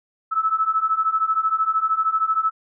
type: beating tone pair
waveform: sine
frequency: 1298 / 1311 Hz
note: E6 / E6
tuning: -27 / -10 cents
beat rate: 13 Hz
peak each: -22 / -20 dBFS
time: 0.31-2.51 s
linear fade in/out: 20 ms
effects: none